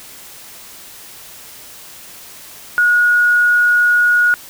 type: tone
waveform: sine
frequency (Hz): 1449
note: F#6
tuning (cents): -37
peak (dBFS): -9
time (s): 2.78-4.34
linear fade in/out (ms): 0
effects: white hiss -37 dBFS RMS until 4.49 s